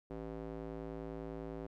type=tone with band-pass filter; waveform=square; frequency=55 Hz; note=A1; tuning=in tune; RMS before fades=-44 dBFS; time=0.1-1.67 s; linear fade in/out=10 ms; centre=410 Hz; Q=1.3; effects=none